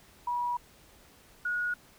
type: tone pair in turn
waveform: sine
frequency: 968 / 1450.4 Hz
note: B5 / F#6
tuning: -35 / -35 cents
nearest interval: perfect fifth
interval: 700 cents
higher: second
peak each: -28 dBFS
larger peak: neither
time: 0.27-0.57 / 1.45-1.74 s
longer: first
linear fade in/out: 5 ms
effects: pink hiss -58 dBFS RMS until 1.98 s